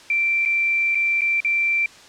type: tone with dropouts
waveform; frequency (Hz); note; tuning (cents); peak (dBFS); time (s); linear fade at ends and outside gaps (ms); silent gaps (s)
sine; 2349; D7; 0; -17; 0.1-1.86; 2; 0.452-0.458 / 0.948-0.953 / 1.209-1.217 / 1.404-1.447
effects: white hiss -45 dBFS RMS until 2.08 s + low-pass 6000 Hz 12 dB/octave